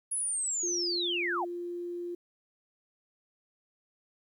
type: linear sweep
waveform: sine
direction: down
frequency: 10548 to 619 Hz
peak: -29 dBFS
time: 0.11-1.45 s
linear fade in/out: 10 ms
type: tone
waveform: sine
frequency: 349.2 Hz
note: F4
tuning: in tune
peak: -34 dBFS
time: 0.63-2.15 s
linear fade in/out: 5 ms
effects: 11-bit